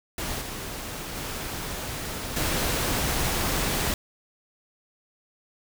pink noise with level steps, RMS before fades -31 / -35 / -33 / -26 dBFS, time 0.18-3.94 s, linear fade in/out 2 ms, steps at 0.41 / 1.15 / 2.36 s, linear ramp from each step 5 ms, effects none

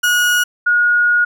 35% pulse / sine tone pair in turn, 1451 / 1442.8 Hz, F#6 / F#6, -34 / -44 cents, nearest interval unison, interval 10 cents, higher first, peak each -10 dBFS, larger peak neither, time 0.03-0.44 / 0.66-1.25 s, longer second, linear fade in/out 10 ms, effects none

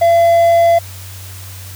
triangle tone, 678 Hz, E5, 49 cents sharp, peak -5 dBFS, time 0.01-0.79 s, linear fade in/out 10 ms, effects added 94 Hz sine -30 dBFS peak until 1.75 s + white hiss -35 dBFS RMS until 1.75 s

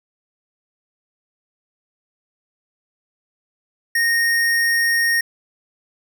square tone, 1855 Hz, A#6, 9 cents flat, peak -16 dBFS, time 3.95-5.21 s, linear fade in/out 5 ms, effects none

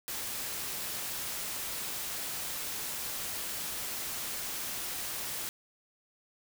white noise, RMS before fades -37 dBFS, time 0.08-5.49 s, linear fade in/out 0 ms, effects none

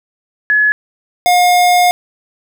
sine / square tone pair in turn, 1700 / 714.8 Hz, G#6 / F5, +40 / +40 cents, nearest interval octave + minor third, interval 1500 cents, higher first, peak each -8 dBFS, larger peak neither, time 0.5-0.72 / 1.26-1.91 s, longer second, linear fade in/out 0 ms, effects none

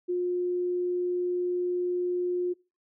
sine tone, 357 Hz, F4, 38 cents sharp, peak -25 dBFS, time 0.08-2.54 s, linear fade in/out 20 ms, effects noise-tail reverb RT60 0.3 s tail -23 dB re dry

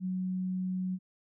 sine tone, 185 Hz, F#3, in tune, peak -30 dBFS, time 0-0.99 s, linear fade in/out 50 ms, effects none

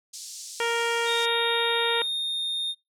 pink band-pass noise, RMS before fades -40 dBFS, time 0.13-1.26 s, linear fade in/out 10 ms, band 4700 to 8900 Hz, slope 24 dB/octave
harmonic tone, 466.2 Hz, A#4, in tune, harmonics 1 / 2 / 3 / 4 / 5 / 6 / 7, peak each -27 / -30 / -32 / -33 / -34 / -35 / -35 dBFS, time 0.6-2.02 s, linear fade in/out 2 ms
triangle tone with pitch glide, 3694 to 3664 Hz, A#7 to A#7, -16 to -31 cents, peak -25 dBFS, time 1.05-2.75 s, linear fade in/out 50 ms, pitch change -15 cents, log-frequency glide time 1.69-2.43 s
effects noise-tail reverb RT60 0.2 s tail -21 dB re dry

